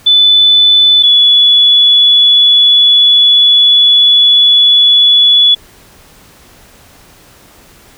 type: tone pair in turn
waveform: sine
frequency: 3499 / 3417 Hz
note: A7 / G#7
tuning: -10 / +49 cents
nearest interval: unison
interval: 41 cents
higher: first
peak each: -3 dBFS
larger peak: neither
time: 0.06-1.03 / 1.03-5.55 s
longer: second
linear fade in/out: 10 ms
effects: pink hiss -41 dBFS RMS until 7.97 s